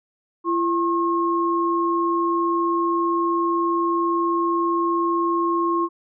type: tone pair together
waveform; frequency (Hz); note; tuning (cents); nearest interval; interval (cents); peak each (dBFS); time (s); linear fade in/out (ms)
sine; 339.4 / 1077.5; F4 / C#6; -49 / -49; octave + minor sixth; 2000; -21; 0.44-5.89; 50
effects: none